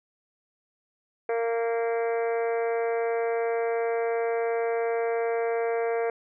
harmonic tone with a mistuned harmonic, 230.7 Hz, A#3, 18 cents flat, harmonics 2 / 3 / 4 / 5 / 6 / 7 / 8 / 9 / 10, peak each -25 / -31 / -41 / -43 / -43 / -41 / -46 / -43 / -45 dBFS, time 1.29-6.1 s, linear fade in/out 2 ms, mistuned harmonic 8, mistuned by +16 cents, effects none

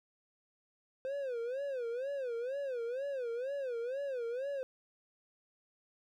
triangle tone with vibrato, 512 Hz, C5, 38 cents flat, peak -33 dBFS, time 1.05-4.63 s, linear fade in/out 0 ms, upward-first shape sine, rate 2.1 Hz, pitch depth 180 cents each way, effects none

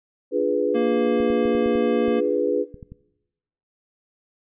sine chord, D diminished seventh, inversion none, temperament equal, 293.7 / 349.2 / 415.3 / 493.9 Hz, D4 / F4 / Ab4 / Cb5, 0 / 0 / 0 / 0 cents, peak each -26 / -27 / -23 / -22 dBFS, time 0.31-2.66 s, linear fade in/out 50 ms
square tone, 233.1 Hz, A#3, in tune, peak -24 dBFS, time 0.74-2.21 s, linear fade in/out 20 ms
clicks, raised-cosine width 5 ms, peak -26 dBFS, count 10, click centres 1.203 / 1.303 / 1.455 / 1.551 / 1.661 / 1.755 / 2.082 / 2.743 / 2.828 / 2.92 s
effects noise-tail reverb RT60 1.0 s tail -21 dB re dry + resampled to 8000 Hz

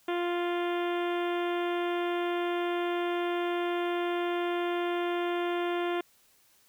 harmonic tone, 349.2 Hz, F4, in tune, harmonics 1 / 2 / 3 / 4 / 5 / 6 / 7 / 8 / 9 / 10, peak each -29 / -35 / -39 / -41 / -43 / -45 / -46 / -47 / -48 / -49 dBFS, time 0.08-6.01 s, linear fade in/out 5 ms, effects white hiss -64 dBFS RMS until 6.68 s

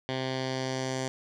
10% pulse tone with low-pass filter sweep, 130.81 Hz, C3, in tune, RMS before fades -32 dBFS, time 0.09-1.08 s, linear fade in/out 0 ms, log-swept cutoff 3700 to 6900 Hz, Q 2.2, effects none

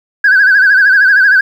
sine tone with vibrato, 1581 Hz, G6, 14 cents sharp, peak -3 dBFS, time 0.24-1.41 s, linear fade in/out 5 ms, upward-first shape sine, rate 13 Hz, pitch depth 98 cents each way, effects tanh soft clip ceiling -1 dBFS + 7-bit

